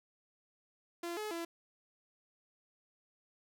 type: tone with pitch steps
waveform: sawtooth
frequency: 342.9 / 425.8 / 336.5 Hz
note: F4 / G#4 / E4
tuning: -32 / +43 / +36 cents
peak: -34 dBFS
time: 1.03-1.45 s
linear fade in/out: 5 ms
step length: 140 ms
effects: none